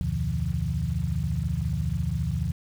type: tone cluster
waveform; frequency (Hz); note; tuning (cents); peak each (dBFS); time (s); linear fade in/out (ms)
sine; 71.6 / 86.1 / 120.1 / 146.2 / 170.3; D2 / F2 / B2 / D3 / F3; -43 / -24 / -48 / -7 / -43; -31; 0.01-2.52; 0
effects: 8-bit